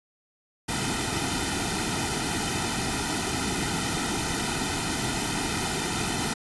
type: noise with comb filter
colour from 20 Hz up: pink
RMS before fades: -28 dBFS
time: 0.68-6.34 s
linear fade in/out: 10 ms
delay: 1.8 ms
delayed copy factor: -0.8
effects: resampled to 24000 Hz